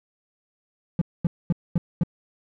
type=tone bursts; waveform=triangle; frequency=170.7 Hz; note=F3; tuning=39 cents flat; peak=-15 dBFS; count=5; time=0.99-2.035 s; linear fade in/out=2 ms; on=25 ms; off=230 ms; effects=none